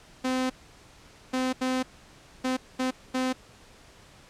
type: tone bursts at uneven times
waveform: sawtooth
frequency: 257.3 Hz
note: C4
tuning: 29 cents flat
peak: -21 dBFS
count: 6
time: 0.24-0.5 / 1.33-1.53 / 1.61-1.83 / 2.44-2.57 / 2.79-2.91 / 3.14-3.33 s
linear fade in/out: 10 ms
effects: pink hiss -53 dBFS RMS until 4.29 s + low-pass 8000 Hz 12 dB/octave